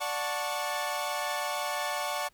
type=chord; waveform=sawtooth; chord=D major seventh; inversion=none; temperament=equal with one note detuned; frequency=587.3 / 730.6 / 880 / 1108.7 Hz; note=D5 / F#5 / A5 / C#6; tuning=0 / -22 / 0 / 0 cents; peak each=-32 dBFS; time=0-2.29 s; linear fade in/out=20 ms; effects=pink hiss -66 dBFS RMS until 2.33 s

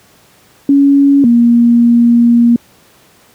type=tone pair in turn; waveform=sine; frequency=279.9 / 236.3 Hz; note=C#4 / A#3; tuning=+17 / +24 cents; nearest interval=minor third; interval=293 cents; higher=first; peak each=-4 dBFS; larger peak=neither; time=0.69-1.24 / 1.24-2.56 s; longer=second; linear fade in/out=2 ms; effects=pink hiss -46 dBFS RMS until 3.34 s + high-pass 100 Hz 12 dB/octave

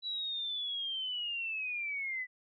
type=linear sweep; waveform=sine; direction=down; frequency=3951 to 1975.5 Hz; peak=-34 dBFS; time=0.02-2.27 s; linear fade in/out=50 ms; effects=none

